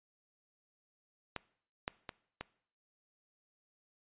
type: clicks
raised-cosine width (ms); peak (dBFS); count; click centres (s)
0.3; -21 / -18 / -24 / -23; 4; 1.363 / 1.879 / 2.092 / 2.41
effects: noise-tail reverb RT60 0.6 s tail -21 dB re dry + resampled to 8000 Hz